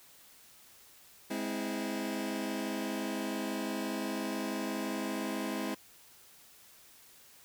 sawtooth chord, Ab augmented, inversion none, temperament just, 207.7 / 259.6 / 324.5 Hz, Ab3 / C4 / E4, 0 / -13 / -27 cents, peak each -34 dBFS, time 1.3-5.75 s, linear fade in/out 10 ms, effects white hiss -58 dBFS RMS until 7.44 s

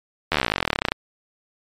slowing click train, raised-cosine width 0.3 ms, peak -3 dBFS, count 29, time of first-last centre 0.32-0.92 s, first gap 12 ms, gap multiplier 1.04, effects MP3 96 kbps

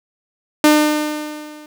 sawtooth tone with level ramp, 301.8 Hz, D4, 47 cents sharp, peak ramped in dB -3 to -33 dBFS, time 0.64-1.66 s, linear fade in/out 2 ms, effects none

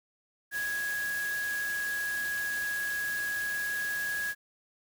sine tone in noise, 1661.2 Hz, G#6, in tune, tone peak -30 dBFS, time 0.51-4.35 s, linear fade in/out 50 ms, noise white, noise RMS -41 dBFS, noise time 0.51-4.35 s, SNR +8 dB, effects none

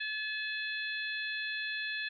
harmonic tone with a mistuned harmonic, 860 Hz, A5, 40 cents flat, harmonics 2 / 3 / 4 / 5, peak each -36 / -40 / -42 / -44 dBFS, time 0-2.09 s, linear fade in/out 10 ms, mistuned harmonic 5, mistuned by -78 cents, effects none

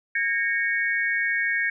sine tone cluster, 1634 / 1846 / 2223 Hz, G#6 / A#6 / C#7, -29 / -17 / +4 cents, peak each -26 dBFS, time 0.15-1.7 s, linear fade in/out 5 ms, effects none

